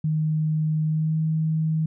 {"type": "tone with pitch glide", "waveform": "sine", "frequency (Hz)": [155.56, 158.19], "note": ["D#3", "D#3"], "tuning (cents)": [0, 29], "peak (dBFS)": -20, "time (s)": [0.04, 1.86], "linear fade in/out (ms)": 5, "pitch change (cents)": 29, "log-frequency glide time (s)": [0.86, 1.17], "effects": []}